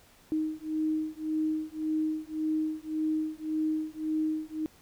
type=beating tone pair; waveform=sine; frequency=311.1 / 312.9 Hz; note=D#4 / D#4; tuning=0 / +10 cents; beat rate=1.8 Hz; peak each=-31 dBFS; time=0.32-4.66 s; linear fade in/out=0 ms; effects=pink hiss -59 dBFS RMS until 4.81 s